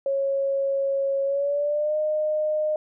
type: tone with pitch glide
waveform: sine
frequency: 549 to 612.7 Hz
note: C#5 to D#5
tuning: -17 to -27 cents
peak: -21 dBFS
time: 0.06-2.76 s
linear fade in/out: 2 ms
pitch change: +190 cents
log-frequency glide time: 1.24-1.97 s
effects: none